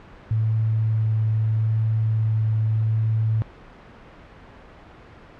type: tone with vibrato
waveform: sine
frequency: 110 Hz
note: A2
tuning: in tune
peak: -18 dBFS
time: 0.31-3.42 s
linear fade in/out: 0 ms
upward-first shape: sine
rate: 0.8 Hz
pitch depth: 8 cents each way
effects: pink hiss -45 dBFS RMS until 5.39 s + low-pass 2000 Hz 12 dB/octave